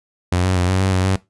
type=tone with pitch steps; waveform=sawtooth; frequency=89.7 / 93 / 89.6 / 93.7 / 95.5 / 92.7 / 95.2 Hz; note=F2 / F#2 / F2 / F#2 / G2 / F#2 / F#2; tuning=+47 / +9 / +45 / +22 / -45 / +4 / +50 cents; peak=-11 dBFS; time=0.32-1.16 s; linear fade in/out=5 ms; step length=120 ms; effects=noise-tail reverb RT60 0.2 s tail -19 dB re dry + resampled to 24000 Hz